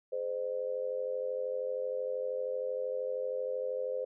sine tone with amplitude modulation, 516 Hz, C5, 24 cents flat, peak -28 dBFS, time 0.12-4.05 s, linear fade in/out 10 ms, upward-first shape sine, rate 92.9 Hz, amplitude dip 85%, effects none

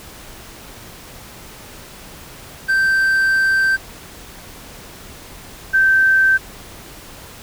triangle / sine tone pair in turn, 1561 / 1555.2 Hz, G6 / G6, -8 / -14 cents, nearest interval unison, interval 6 cents, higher first, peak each -11 / -10 dBFS, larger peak second, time 2.68-3.77 / 5.73-6.38 s, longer first, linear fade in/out 20 ms, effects pink hiss -38 dBFS RMS until 7.42 s

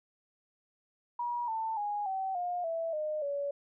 sine tone with pitch steps, 960 / 890.6 / 826.1 / 766.4 / 710.9 / 659.5 / 611.8 / 567.5 Hz, B5 / A5 / G#5 / G5 / F5 / E5 / D#5 / C#5, -49 / +21 / -9 / -39 / +31 / +1 / -29 / +41 cents, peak -31 dBFS, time 1.19-3.51 s, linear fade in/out 5 ms, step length 290 ms, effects none

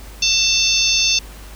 harmonic tone, 891 Hz, A5, 22 cents sharp, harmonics 3 / 4 / 5 / 6 / 7, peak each -20 / -20 / -20 / -20 / -20 dBFS, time 0.22-1.19 s, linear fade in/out 5 ms, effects added 51 Hz sine -35 dBFS peak until 1.55 s + pink hiss -41 dBFS RMS until 1.55 s

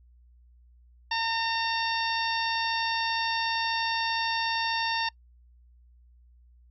harmonic tone, 911 Hz, A#5, 40 cents flat, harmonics 1 / 2 / 3 / 4 / 5 / 6, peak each -29 / -32 / -34 / -35 / -36 / -37 dBFS, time 1.11-5.09 s, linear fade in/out 5 ms, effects noise-tail reverb RT60 0.1 s tail -25 dB re dry + added 60 Hz sine -54 dBFS peak until 6.7 s

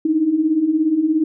sine beating tone pair, 299.5 / 316.5 Hz, D4 / D#4, +34 / +30 cents, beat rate 17 Hz, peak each -21 / -15 dBFS, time 0.05-1.24 s, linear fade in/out 5 ms, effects none

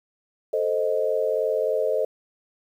sine chord, A diminished, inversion none, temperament equal, 440 / 523.3 / 622.3 Hz, A4 / C5 / Eb5, 0 / 0 / 0 cents, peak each -25 dBFS, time 0.53-2.05 s, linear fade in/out 5 ms, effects 9-bit

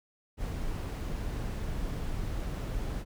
brown noise, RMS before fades -34 dBFS, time 0.37-3.05 s, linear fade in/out 50 ms, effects none

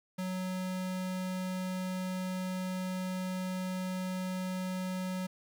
square tone, 185 Hz, F#3, in tune, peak -34 dBFS, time 0.18-5.27 s, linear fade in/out 10 ms, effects 11-bit

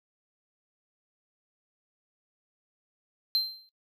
triangle tone with exponential decay, 4129 Hz, C8, 24 cents flat, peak -19 dBFS, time 3.35-3.69 s, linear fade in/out 0 ms, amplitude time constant 73 ms, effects noise-tail reverb RT60 0.1 s tail -18 dB re dry

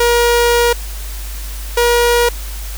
sawtooth tone pair in turn, 475.8 / 477.8 Hz, A#4 / A#4, +35 / +43 cents, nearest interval unison, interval 8 cents, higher second, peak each -6 dBFS, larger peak neither, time 0-0.73 / 1.77-2.29 s, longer first, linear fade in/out 5 ms, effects added 50 Hz sine -23 dBFS peak until 2.77 s + white hiss -32 dBFS RMS until 2.77 s

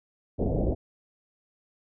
pink low-pass noise, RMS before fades -26 dBFS, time 0.38-0.75 s, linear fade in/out 20 ms, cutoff 660 Hz, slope 48 dB/octave, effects none

